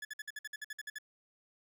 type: tone bursts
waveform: 40% pulse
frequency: 1714 Hz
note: A6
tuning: 46 cents flat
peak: -39 dBFS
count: 12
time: 0.02-0.985 s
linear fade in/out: 5 ms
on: 30 ms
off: 55 ms
effects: none